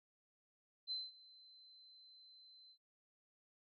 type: tone with ADSR envelope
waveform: sine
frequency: 4066 Hz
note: B7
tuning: 50 cents sharp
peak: -38 dBFS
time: 0.87-2.78 s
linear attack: 43 ms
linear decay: 200 ms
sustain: -22 dB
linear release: 75 ms
effects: none